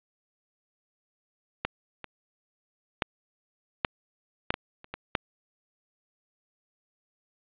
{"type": "clicks", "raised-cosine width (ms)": 0.3, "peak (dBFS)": [-10, -21, -8, -6, -7, -13, -28, -18, -7], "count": 9, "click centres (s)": [1.65, 2.043, 3.022, 3.848, 4.505, 4.541, 4.844, 4.94, 5.152], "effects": ["resampled to 8000 Hz", "8-bit"]}